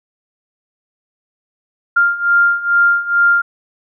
sine beating tone pair, 1396.9 / 1399.2 Hz, F6 / F6, 0 / +3 cents, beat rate 2.3 Hz, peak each -15 / -12 dBFS, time 1.96-3.42 s, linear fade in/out 10 ms, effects none

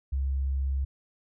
sine tone, 67.6 Hz, C#2, 43 cents flat, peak -25 dBFS, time 0.12-0.85 s, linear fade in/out 10 ms, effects none

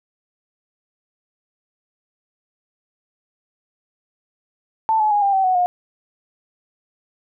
sine tone with pitch steps, 885 / 854.4 / 824.8 / 796.2 / 768.7 / 742 / 716.4 Hz, A5 / G#5 / G#5 / G5 / G5 / F#5 / F5, +10 / +49 / -12 / +27 / -34 / +5 / +44 cents, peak -14 dBFS, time 4.89-5.66 s, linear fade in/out 0 ms, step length 110 ms, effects none

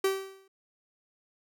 45% pulse tone with exponential decay, 386.2 Hz, G4, 26 cents flat, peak -22 dBFS, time 0.04-0.48 s, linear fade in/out 5 ms, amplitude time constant 94 ms, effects none

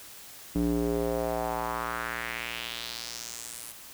square tone with band-pass filter sweep, 58.27 Hz, A#1, in tune, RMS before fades -32 dBFS, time 0.55-3.72 s, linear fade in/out 5 ms, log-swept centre 260 to 11000 Hz, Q 2.5, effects white hiss -47 dBFS RMS until 3.93 s

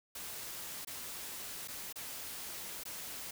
white noise with dropouts, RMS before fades -44 dBFS, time 0.15-3.31 s, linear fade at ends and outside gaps 5 ms, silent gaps 0.849-0.871 / 1.676-1.682 / 1.927-1.957 / 2.836-2.853 s, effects none

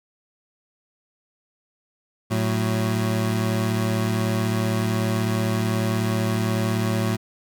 25% pulse tone pair together, 110.8 / 185.54 Hz, A2 / F#3, +13 / +5 cents, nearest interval major sixth, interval 892 cents, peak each -18 / -23 dBFS, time 2.3-7.17 s, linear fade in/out 20 ms, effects none

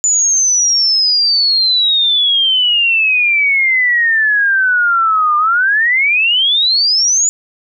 sine exponential two-way sweep, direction down then up, 7040 to 1196 to 7040 Hz, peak -9 dBFS, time 0.04-7.29 s, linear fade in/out 0 ms, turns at 5.37 s, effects none

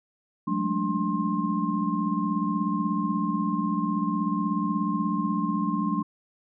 sine tone cluster, 179.8 / 200.3 / 216.6 / 292.1 / 1062 Hz, F#3 / G3 / A3 / D4 / C6, -49 / +38 / -27 / -9 / +25 cents, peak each -30 dBFS, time 0.47-6.03 s, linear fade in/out 10 ms, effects none

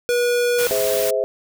square tone, 484.1 Hz, B4, 35 cents flat, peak -17 dBFS, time 0.09-0.67 s, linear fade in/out 0 ms
white noise, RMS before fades -26 dBFS, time 0.58-1.11 s, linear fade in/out 10 ms
sine chord, Ab augmented, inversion none, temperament just, 415.3 / 519.1 / 648.9 Hz, Ab4 / C5 / E5, 0 / -14 / -27 cents, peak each -23 / -21 / -22 dBFS, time 0.71-1.24 s, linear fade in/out 0 ms
effects none

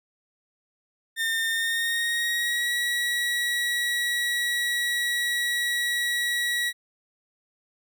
30% pulse tone with pitch glide, 1816 to 1922.9 Hz, A#6 to B6, -46 to -47 cents, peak -21 dBFS, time 1.16-6.73 s, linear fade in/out 50 ms, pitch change +99 cents, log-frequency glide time 1.49-2.73 s, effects none

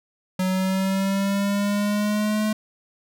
square linear sweep, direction up, 185 to 215.3 Hz, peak -21 dBFS, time 0.39-2.53 s, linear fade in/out 5 ms, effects none

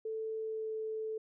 sine tone with pitch glide, 441.1 to 438.1 Hz, A4 to A4, +4 to -7 cents, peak -35 dBFS, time 0.05-1.18 s, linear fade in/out 5 ms, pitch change -11 cents, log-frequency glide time 0.38-0.73 s, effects none

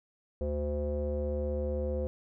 square tone with low-pass filter, 73.7 Hz, D2, 7 cents sharp, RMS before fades -32 dBFS, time 0.41-2.07 s, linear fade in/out 0 ms, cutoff 490 Hz, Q 8.1, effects none

